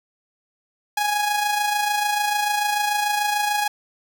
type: tone with amplitude modulation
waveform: sawtooth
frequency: 830.6 Hz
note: G#5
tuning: in tune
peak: -14 dBFS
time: 0.97-3.68 s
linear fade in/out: 5 ms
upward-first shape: sine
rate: 26.8 Hz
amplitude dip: 45%
effects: none